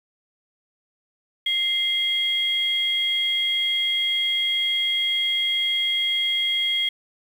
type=tone pair together; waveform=sine; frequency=2093 / 3271 Hz; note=C7 / G#7; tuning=0 / -27 cents; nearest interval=minor sixth; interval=773 cents; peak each=-26 / -20 dBFS; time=1.46-6.89 s; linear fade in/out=5 ms; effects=tanh soft clip ceiling -13 dBFS + 8-bit